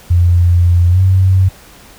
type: tone with pitch glide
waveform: sine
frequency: 87.31 to 94.12 Hz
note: F2 to F#2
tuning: 0 to +30 cents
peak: -6 dBFS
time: 0.1-1.49 s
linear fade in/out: 10 ms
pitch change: +130 cents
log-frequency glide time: 0.89-1 s
effects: pink hiss -40 dBFS RMS until 1.98 s